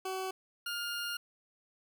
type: tone pair in turn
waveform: 20% pulse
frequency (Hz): 377.5 / 1413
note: F#4 / F6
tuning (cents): +35 / +20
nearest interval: octave + major seventh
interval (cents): 2285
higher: second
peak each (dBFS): -30 / -30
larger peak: neither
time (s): 0.05-0.31 / 0.66-1.17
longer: second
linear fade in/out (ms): 5
effects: 11-bit